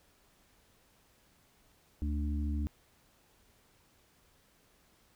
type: harmonic tone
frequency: 73.42 Hz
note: D2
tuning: in tune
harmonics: 1 / 3 / 4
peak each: -31 / -40 / -41 dBFS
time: 2.02-2.67 s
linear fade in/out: 0 ms
effects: pink hiss -67 dBFS RMS until 5.15 s